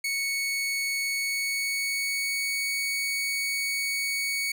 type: tone with pitch glide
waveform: sawtooth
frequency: 2217 to 2232 Hz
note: C#7 to C#7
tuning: 0 to +11 cents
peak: -23 dBFS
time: 0.04-4.52 s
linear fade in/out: 5 ms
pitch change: +11 cents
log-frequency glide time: 1.02-2.71 s
effects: none